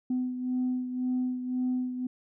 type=beating tone pair; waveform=sine; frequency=252.3 / 254.2 Hz; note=B3 / C4; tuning=+37 / -50 cents; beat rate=1.9 Hz; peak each=-27 / -34 dBFS; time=0.1-2.07 s; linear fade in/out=5 ms; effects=tanh soft clip ceiling -22 dBFS